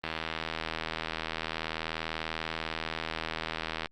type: click train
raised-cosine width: 0.3 ms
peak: -16 dBFS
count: 308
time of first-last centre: 0.04-3.858 s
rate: 80.4 Hz
effects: Opus 24 kbps